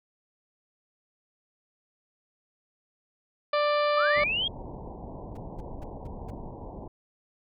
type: harmonic tone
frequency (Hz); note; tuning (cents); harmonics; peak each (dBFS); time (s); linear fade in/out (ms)
590; D5; +8; 1 / 2 / 3 / 4 / 5 / 6 / 7 / 8; -24 / -27 / -36 / -36 / -41 / -41 / -42 / -43; 3.53-4.24; 5
type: linear sweep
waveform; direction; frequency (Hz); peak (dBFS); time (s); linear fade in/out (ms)
sine; up; 1174.7 to 3316; -25; 3.97-4.48; 5
type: low-pass noise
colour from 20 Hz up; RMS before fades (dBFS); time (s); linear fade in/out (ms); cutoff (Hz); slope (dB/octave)
pink; -40; 4.16-6.88; 5; 990; 96
type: noise bursts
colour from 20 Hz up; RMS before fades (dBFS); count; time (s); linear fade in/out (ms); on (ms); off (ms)
brown; -40; 5; 5.35-6.305; 5; 23; 210
effects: none